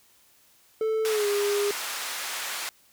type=tone with pitch glide; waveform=triangle; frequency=440 to 408.2 Hz; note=A4 to G#4; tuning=0 to -30 cents; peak=-21 dBFS; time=0.81-1.71 s; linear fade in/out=2 ms; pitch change=-130 cents; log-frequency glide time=1.08-1.27 s
type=band-pass noise; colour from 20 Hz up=pink; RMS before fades=-33 dBFS; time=1.05-2.69 s; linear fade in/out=0 ms; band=1100 to 14000 Hz; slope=12 dB/octave
effects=white hiss -60 dBFS RMS until 2.92 s